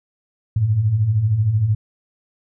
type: beating tone pair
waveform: sine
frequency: 97.3 / 110.3 Hz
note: G2 / A2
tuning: -12 / +5 cents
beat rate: 13 Hz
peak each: -23 / -15 dBFS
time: 0.56-1.75 s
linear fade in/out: 5 ms
effects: none